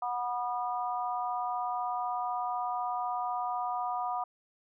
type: harmonic tone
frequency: 244 Hz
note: B3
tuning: 21 cents flat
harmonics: 3 / 4 / 5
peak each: -33 / -35 / -37 dBFS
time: 0.02-4.24 s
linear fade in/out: 5 ms
effects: none